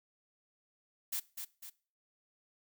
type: noise with echo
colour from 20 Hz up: blue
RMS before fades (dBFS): -36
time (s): 1.12-1.2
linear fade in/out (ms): 10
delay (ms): 250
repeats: 2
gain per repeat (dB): -6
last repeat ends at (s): 1.7
effects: noise-tail reverb RT60 0.4 s tail -21 dB re dry